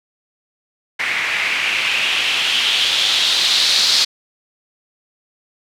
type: noise with low-pass filter sweep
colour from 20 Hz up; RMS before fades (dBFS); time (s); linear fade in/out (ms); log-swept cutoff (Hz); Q
blue; -17; 0.99-4.05; 10; 2100 to 4400; 3.5
effects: none